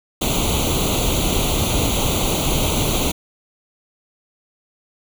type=noise with comb filter; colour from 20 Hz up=pink; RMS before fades=-19 dBFS; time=0.21-3.12 s; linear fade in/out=10 ms; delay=0.29 ms; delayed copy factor=+0.9; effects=none